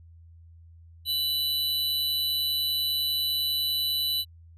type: tone pair together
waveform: square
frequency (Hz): 2978 / 3975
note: F#7 / B7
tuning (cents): +11 / +10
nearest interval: perfect fourth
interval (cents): 499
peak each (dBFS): -33 / -26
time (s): 1.05-4.25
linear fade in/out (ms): 50
effects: added 83 Hz sine -48 dBFS peak until 4.57 s + resampled to 32000 Hz